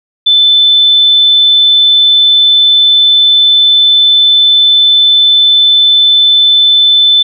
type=tone; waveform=sine; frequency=3520 Hz; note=A7; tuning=in tune; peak=-3 dBFS; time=0.26-7.23 s; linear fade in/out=10 ms; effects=none